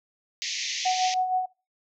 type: band-pass noise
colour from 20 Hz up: white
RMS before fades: -31 dBFS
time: 0.42-1.14 s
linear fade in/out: 0 ms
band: 1900 to 6600 Hz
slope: 96 dB/octave
type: tone with tremolo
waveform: sine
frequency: 741 Hz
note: F#5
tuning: 2 cents sharp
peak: -20 dBFS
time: 0.85-1.46 s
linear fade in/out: 10 ms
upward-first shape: sine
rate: 6.4 Hz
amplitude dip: 55%
effects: noise-tail reverb RT60 0.3 s tail -22 dB re dry